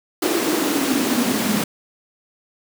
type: noise with high-pass filter sweep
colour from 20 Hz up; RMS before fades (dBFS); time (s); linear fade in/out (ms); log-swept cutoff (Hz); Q
pink; -20; 0.22-1.64; 5; 350 to 210; 5.9
effects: none